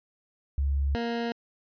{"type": "tone pair in turn", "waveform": ["sine", "20% pulse"], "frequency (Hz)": [69.6, 234.1], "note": ["C#2", "A#3"], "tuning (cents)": [8, 8], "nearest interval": "octave + major sixth", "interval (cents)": 2100, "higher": "second", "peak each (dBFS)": -23, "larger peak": "neither", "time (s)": [[0.58, 0.95], [0.95, 1.32]], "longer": "neither", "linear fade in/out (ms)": 0, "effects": ["resampled to 11025 Hz"]}